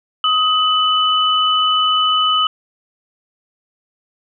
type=tone pair together; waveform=sine; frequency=1258 / 2992 Hz; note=D#6 / F#7; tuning=+19 / +19 cents; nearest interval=octave + minor third; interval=1500 cents; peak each=-15 / -15 dBFS; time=0.24-2.47 s; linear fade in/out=2 ms; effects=none